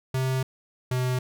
square tone pair in turn, 130.81 / 126.94 Hz, C3 / B2, 0 / +48 cents, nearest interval minor second, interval 52 cents, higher first, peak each -24 / -24 dBFS, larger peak neither, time 0.14-0.43 / 0.91-1.19 s, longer first, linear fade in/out 5 ms, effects none

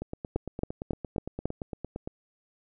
two click trains, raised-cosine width 2 ms, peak -14 / -21 dBFS, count 5 / 19, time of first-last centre 0.36-1.456 / 0.02-2.075 s, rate 3.65 / 8.76 Hz, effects none

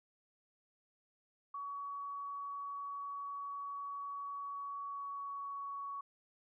sine tone with pitch glide, 1128 to 1120.2 Hz, C#6 to C#6, +30 to +18 cents, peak -40 dBFS, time 1.54-6.01 s, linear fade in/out 5 ms, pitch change -12 cents, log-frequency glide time 4.32-5.65 s, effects none

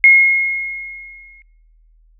sine tone with exponential decay, 2156 Hz, C#7, 49 cents flat, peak -3 dBFS, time 0.04-1.42 s, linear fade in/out 1 ms, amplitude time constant 300 ms, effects noise-tail reverb RT60 1.0 s tail -24 dB re dry + added 40 Hz sine -48 dBFS peak until 2.19 s

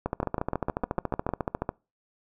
two click trains, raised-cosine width 1 ms, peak -13 / -13 dBFS, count 24 / 8, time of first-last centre 0.06-1.691 / 0.23-1.291 s, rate 14.1 / 6.6 Hz, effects noise-tail reverb RT60 0.3 s tail -25 dB re dry

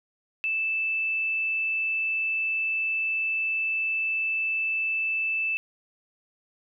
sine tone, 2637 Hz, E7, in tune, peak -24 dBFS, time 0.44-5.57 s, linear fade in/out 0 ms, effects none

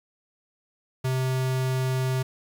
square tone, 130 Hz, C3, 11 cents flat, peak -24 dBFS, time 1.04-2.23 s, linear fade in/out 10 ms, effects 9-bit

